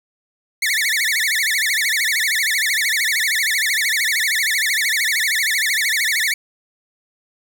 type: tone with vibrato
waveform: sawtooth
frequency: 1975.5 Hz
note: B6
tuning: in tune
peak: -13 dBFS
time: 0.62-6.34 s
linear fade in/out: 5 ms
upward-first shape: sine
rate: 13 Hz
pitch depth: 240 cents each way
effects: none